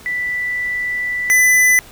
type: tone pair in turn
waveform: sine / square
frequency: 1975.5 / 2001 Hz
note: B6 / B6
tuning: 0 / +22 cents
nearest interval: unison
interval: 22 cents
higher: second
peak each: -18 / -10 dBFS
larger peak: second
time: 0.06-1.3 / 1.3-1.79 s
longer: first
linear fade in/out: 0 ms
effects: pink hiss -41 dBFS RMS until 1.91 s